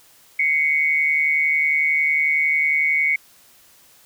sine tone pair together, 2067 / 2218 Hz, C7 / C#7, -22 / 0 cents, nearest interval minor second, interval 122 cents, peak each -22 / -17 dBFS, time 0.39-3.16 s, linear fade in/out 5 ms, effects white hiss -52 dBFS RMS until 4.05 s

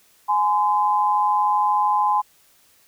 sine tone pair together, 838 / 1025 Hz, G#5 / C6, +15 / -36 cents, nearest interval minor third, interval 349 cents, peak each -19 dBFS, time 0.28-2.22 s, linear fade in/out 20 ms, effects white hiss -57 dBFS RMS until 2.87 s

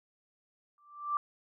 sine tone with exponential growth, 1174.7 Hz, D6, in tune, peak -25 dBFS, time 0.78-1.17 s, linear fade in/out 1 ms, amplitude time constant 83 ms, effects none

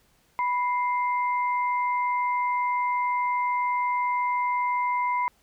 sine tone pair together, 987.2 / 2093 Hz, B5 / C7, -1 / 0 cents, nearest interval octave + minor second, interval 1301 cents, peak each -23 / -32 dBFS, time 0.39-5.28 s, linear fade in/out 0 ms, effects pink hiss -64 dBFS RMS until 5.42 s

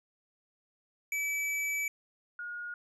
square / sine tone pair in turn, 2300 / 1436 Hz, D7 / F6, -37 / +48 cents, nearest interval minor sixth, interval 815 cents, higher first, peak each -31 / -37 dBFS, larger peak first, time 1.12-1.88 / 2.39-2.74 s, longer first, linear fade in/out 2 ms, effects resampled to 32000 Hz

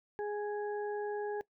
harmonic tone, 415.3 Hz, G#4, in tune, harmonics 1 / 2 / 4, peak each -35 / -41 / -47 dBFS, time 0.19-1.41 s, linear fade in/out 0 ms, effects noise-tail reverb RT60 0.1 s tail -20 dB re dry

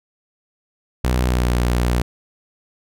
sawtooth tone with pitch glide, 62.4 to 60.34 Hz, B1 to B1, +19 to -40 cents, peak -12 dBFS, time 1.04-2.02 s, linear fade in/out 5 ms, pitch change -59 cents, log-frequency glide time 1.26-1.48 s, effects none

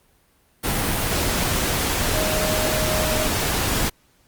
sine tone in noise, 622.3 Hz, D#5, in tune, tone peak -25 dBFS, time 2.13-3.28 s, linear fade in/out 20 ms, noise pink, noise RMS -22 dBFS, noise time 0.63-3.9 s, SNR -6 dB, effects pink hiss -60 dBFS RMS until 4.27 s + Opus 32 kbps

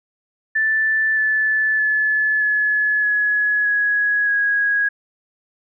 sine tone with pitch steps, 1760 / 1741.8 / 1723.8 / 1706 / 1688.3 / 1670.8 / 1653.6 Hz, A6 / A6 / A6 / G#6 / G#6 / G#6 / G#6, 0 / -18 / -36 / +46 / +28 / +10 / -8 cents, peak -15 dBFS, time 0.55-4.89 s, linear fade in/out 10 ms, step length 620 ms, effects none

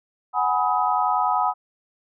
sine chord, G# minor seventh, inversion third, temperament equal with one note detuned, 740 / 830.6 / 987.8 / 1263.3 Hz, F#5 / G#5 / B5 / D#6, 0 / 0 / 0 / +26 cents, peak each -24 dBFS, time 0.33-1.54 s, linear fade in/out 50 ms, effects none

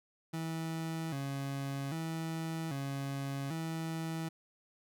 30% pulse tone with vibrato, 149.8 Hz, D3, 35 cents sharp, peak -33 dBFS, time 0.33-4.29 s, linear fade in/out 10 ms, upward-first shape square, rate 0.63 Hz, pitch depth 140 cents each way, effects none

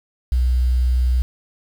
sine tone with quantisation, 62.3 Hz, B1, 16 cents sharp, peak -14 dBFS, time 0.32-1.22 s, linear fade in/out 0 ms, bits 7, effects none

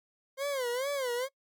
40% pulse tone with vibrato, 523.3 Hz, C5, in tune, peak -29 dBFS, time 0.37-1.29 s, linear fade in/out 50 ms, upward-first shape sine, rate 2.3 Hz, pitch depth 160 cents each way, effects noise-tail reverb RT60 0.1 s tail -24 dB re dry + MP3 96 kbps

